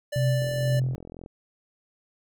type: tone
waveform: square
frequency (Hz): 587.3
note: D5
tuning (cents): 0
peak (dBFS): -29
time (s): 0.12-0.8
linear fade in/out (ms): 10
type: tone with tremolo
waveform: sine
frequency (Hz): 128.8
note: C3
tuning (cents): -27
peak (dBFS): -19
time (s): 0.16-0.95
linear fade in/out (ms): 0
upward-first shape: triangle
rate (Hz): 2.1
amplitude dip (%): 75
type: click train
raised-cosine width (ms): 2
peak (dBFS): -28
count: 37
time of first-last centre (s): 0.42-1.261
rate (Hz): 42.8
effects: none